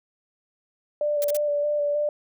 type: tone with vibrato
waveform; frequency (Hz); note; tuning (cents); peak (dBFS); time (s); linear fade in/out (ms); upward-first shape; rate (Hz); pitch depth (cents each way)
sine; 587; D5; -1; -21; 1.01-2.09; 2; square; 3.2; 16
type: noise bursts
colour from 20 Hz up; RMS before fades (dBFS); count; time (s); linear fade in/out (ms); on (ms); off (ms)
blue; -31; 3; 1.22-1.368; 0; 22; 41
effects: none